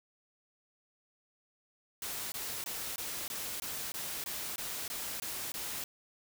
white noise bursts, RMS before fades -39 dBFS, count 12, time 2.02-5.84 s, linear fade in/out 2 ms, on 300 ms, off 20 ms, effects none

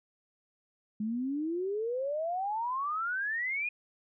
sine exponential sweep, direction up, 207.7 to 2489 Hz, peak -30 dBFS, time 1-3.69 s, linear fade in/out 5 ms, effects none

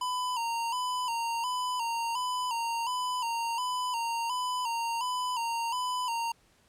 square tone with vibrato, 962 Hz, B5, 46 cents flat, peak -30 dBFS, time 0.01-6.32 s, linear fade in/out 5 ms, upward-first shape square, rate 1.4 Hz, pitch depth 68 cents each way, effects pink hiss -65 dBFS RMS until 6.68 s + low-pass 11000 Hz 12 dB/octave

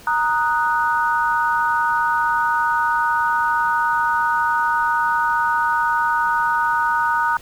sine chord, D# minor, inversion second, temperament equal, 932.3 / 1244.5 / 1480 Hz, A#5 / D#6 / F#6, 0 / 0 / 0 cents, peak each -19 / -22 / -21 dBFS, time 0.07-7.37 s, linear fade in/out 2 ms, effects pink hiss -44 dBFS RMS until 7.41 s

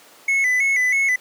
triangle tone with vibrato, 2093 Hz, C7, in tune, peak -14 dBFS, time 0.28-1.16 s, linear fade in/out 5 ms, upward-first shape square, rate 3.1 Hz, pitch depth 78 cents each way, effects pink hiss -47 dBFS RMS until 1.2 s + high-pass 400 Hz 12 dB/octave

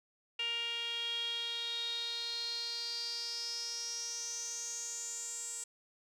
sawtooth tone with band-pass filter sweep, 467.6 Hz, A#4, 5 cents sharp, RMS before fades -39 dBFS, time 0.39-5.64 s, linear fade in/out 5 ms, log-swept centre 2800 to 7800 Hz, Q 9.1, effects none

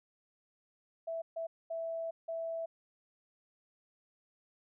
sine tone bursts at uneven times, 659 Hz, E5, 1 cent flat, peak -35 dBFS, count 4, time 1.07-1.22 / 1.36-1.47 / 1.7-2.11 / 2.28-2.66 s, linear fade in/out 10 ms, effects none

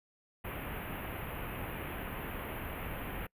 pink band-stop noise, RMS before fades -40 dBFS, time 0.44-3.27 s, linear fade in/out 10 ms, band 2900 to 12000 Hz, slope 48 dB/octave, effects noise-tail reverb RT60 0.1 s tail -26 dB re dry + resampled to 32000 Hz

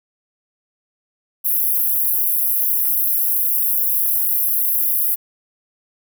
pink high-pass noise, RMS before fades -18 dBFS, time 1.44-5.16 s, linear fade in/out 20 ms, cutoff 11000 Hz, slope 96 dB/octave, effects none

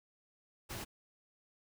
pink noise, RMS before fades -43 dBFS, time 0.69-0.85 s, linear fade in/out 20 ms, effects none

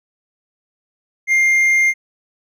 sine tone with hard clipping, 2111 Hz, C7, 15 cents sharp, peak -12 dBFS, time 1.27-1.94 s, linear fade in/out 50 ms, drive 3 dB, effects none

